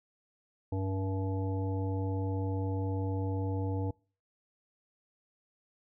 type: harmonic tone with a mistuned harmonic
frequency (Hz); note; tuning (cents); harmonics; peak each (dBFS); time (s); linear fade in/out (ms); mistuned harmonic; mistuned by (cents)
95.5; G2; -45; 1 / 3 / 5 / 7 / 9; -31 / -37 / -40 / -48 / -45; 0.72-3.91; 5; 1; +30
effects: noise-tail reverb RT60 0.4 s tail -26 dB re dry